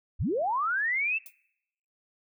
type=linear sweep; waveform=sine; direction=up; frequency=33.24 to 2704 Hz; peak=-25 dBFS; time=0.19-1.19 s; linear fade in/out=20 ms
type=noise with exponential decay; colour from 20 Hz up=violet; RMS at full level=-40 dBFS; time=1.26-1.34 s; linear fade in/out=1 ms; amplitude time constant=17 ms
effects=noise-tail reverb RT60 0.8 s tail -25 dB re dry